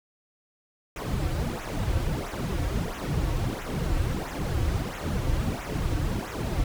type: noise with flanger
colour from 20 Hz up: brown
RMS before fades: -28 dBFS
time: 0.96-6.64 s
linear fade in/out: 2 ms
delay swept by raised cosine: 0.21 to 4.91 ms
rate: 1.5 Hz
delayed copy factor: -0.8
effects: none